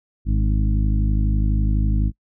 harmonic tone with a mistuned harmonic, 52 Hz, G#1, 3 cents sharp, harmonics 1 / 2 / 3 / 4 / 5 / 6, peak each -17 / -23 / -29 / -28 / -34 / -34 dBFS, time 0.25-2.12 s, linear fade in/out 50 ms, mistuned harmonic 5, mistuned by +22 cents, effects noise-tail reverb RT60 0.1 s tail -25 dB re dry

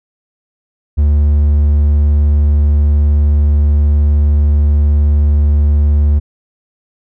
triangle tone, 73.42 Hz, D2, in tune, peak -5 dBFS, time 0.97-6.2 s, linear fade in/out 20 ms, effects none

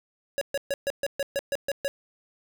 square tone bursts, 558 Hz, C#5, 11 cents sharp, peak -25 dBFS, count 10, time 0.38-1.88 s, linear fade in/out 0 ms, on 33 ms, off 130 ms, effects none

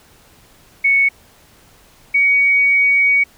sine tone pair in turn, 2217 / 2248 Hz, C#7 / C#7, 0 / +24 cents, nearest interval unison, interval 24 cents, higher second, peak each -10 dBFS, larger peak neither, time 0.84-1.09 / 2.14-3.24 s, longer second, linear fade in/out 10 ms, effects pink hiss -49 dBFS RMS until 3.37 s

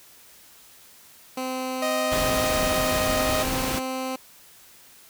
15% pulse tone with pitch glide, 258.3 to 260.4 Hz, C4 to C4, -22 to -8 cents, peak -21 dBFS, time 1.37-4.16 s, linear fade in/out 5 ms, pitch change +14 cents, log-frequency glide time 3.02-3.36 s
sawtooth tone, 623 Hz, D#5, 2 cents sharp, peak -20 dBFS, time 1.82-3.43 s, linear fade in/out 5 ms
pink noise, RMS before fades -28 dBFS, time 2.11-3.8 s, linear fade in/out 20 ms
effects white hiss -51 dBFS RMS until 5.09 s

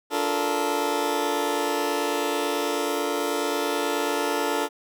20% pulse chord, Bb major seventh, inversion first, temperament just, 291.4 / 349.6 / 437 / 466.2 Hz, D4 / F4 / A4 / Bb4, -13 / +2 / -12 / 0 cents, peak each -24 / -26 / -22 / -26 dBFS, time 0.1-4.69 s, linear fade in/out 50 ms, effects none

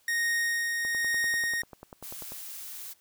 45% pulse tone with tremolo, 1861 Hz, A#6, 3 cents flat, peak -25 dBFS, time 0.08-1.62 s, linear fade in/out 2 ms, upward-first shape sine, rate 1.1 Hz, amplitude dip 30%
click train, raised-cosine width 1 ms, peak -29 dBFS, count 16, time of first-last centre 0.85-2.321 s, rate 10.2 Hz
blue noise, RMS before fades -41 dBFS, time 2.02-2.94 s, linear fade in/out 20 ms
effects white hiss -65 dBFS RMS until 3 s

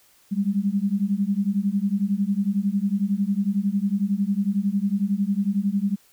sine beating tone pair, 194.3 / 205.3 Hz, G3 / G#3, -15 / -20 cents, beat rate 11 Hz, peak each -23 dBFS, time 0.31-5.96 s, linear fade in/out 20 ms, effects white hiss -58 dBFS RMS until 6.12 s

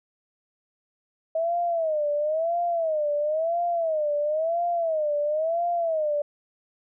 sine tone with vibrato, 638 Hz, D#5, 43 cents sharp, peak -22 dBFS, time 1.35-6.22 s, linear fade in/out 5 ms, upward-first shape sine, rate 0.98 Hz, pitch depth 150 cents each way, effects none

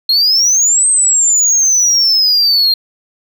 sine exponential two-way sweep, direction up then down, 4186 to 8372 to 4186 Hz, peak -5 dBFS, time 0.09-2.74 s, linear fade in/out 5 ms, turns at 0.88 s, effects tanh soft clip ceiling -7 dBFS

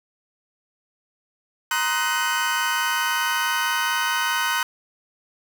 30% pulse chord, C half-diminished seventh, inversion third, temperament just, 941.9 / 1046.5 / 1255.8 / 1507 Hz, Bb5 / C6 / Eb6 / Gb6, +18 / 0 / +16 / +31 cents, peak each -24 / -27 / -26 / -21 dBFS, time 1.71-4.63 s, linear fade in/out 2 ms, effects none

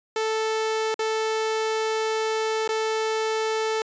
sawtooth tone with dropouts, 440 Hz, A4, in tune, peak -19 dBFS, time 0.16-3.82 s, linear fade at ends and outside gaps 2 ms, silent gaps 0.943-0.992 / 2.677-2.69 s, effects resampled to 16000 Hz

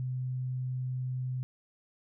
sine tone, 127.8 Hz, C3, 40 cents flat, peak -31 dBFS, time 0-1.43 s, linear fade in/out 0 ms, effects none

